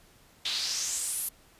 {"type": "noise with band-pass filter sweep", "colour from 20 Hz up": "pink", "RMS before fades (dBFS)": -32, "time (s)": [0.45, 1.29], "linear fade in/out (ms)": 5, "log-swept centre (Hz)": [3600, 12000], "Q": 3.5, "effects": ["pink hiss -59 dBFS RMS until 1.59 s", "resampled to 32000 Hz"]}